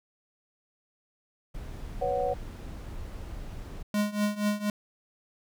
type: noise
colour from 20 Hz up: brown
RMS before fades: -39 dBFS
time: 1.54-3.83 s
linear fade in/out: 10 ms
type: chord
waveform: sine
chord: B suspended second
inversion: none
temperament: just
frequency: 493.9 / 555.6 / 740.8 Hz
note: B4 / C#5 / F#5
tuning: 0 / +4 / +2 cents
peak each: -30 dBFS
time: 2.01-2.34 s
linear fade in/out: 10 ms
type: tone with tremolo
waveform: square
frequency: 207.7 Hz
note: G#3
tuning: in tune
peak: -23 dBFS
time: 3.94-4.7 s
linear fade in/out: 2 ms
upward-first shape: triangle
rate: 4.2 Hz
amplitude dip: 90%
effects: none